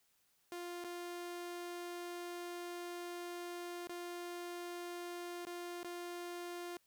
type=tone with dropouts; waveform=sawtooth; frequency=350 Hz; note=F4; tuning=4 cents sharp; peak=-39 dBFS; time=0.52-6.77 s; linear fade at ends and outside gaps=1 ms; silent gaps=0.841-0.846 / 3.872-3.894 / 5.451-5.469 / 5.831-5.845 s; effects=white hiss -75 dBFS RMS until 6.86 s